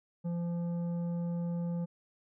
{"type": "tone with tanh clipping", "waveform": "triangle", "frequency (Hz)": 171.8, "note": "F3", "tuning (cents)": -28, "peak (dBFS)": -33, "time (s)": [0.24, 1.86], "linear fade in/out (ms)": 20, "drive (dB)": 13, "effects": []}